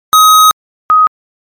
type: tone pair in turn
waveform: square / sine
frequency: 1263 / 1256.2 Hz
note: D#6 / D#6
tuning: +26 / +16 cents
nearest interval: unison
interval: 10 cents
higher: first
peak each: -3 dBFS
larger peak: neither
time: 0.13-0.51 / 0.9-1.07 s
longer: first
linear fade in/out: 0 ms
effects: MP3 96 kbps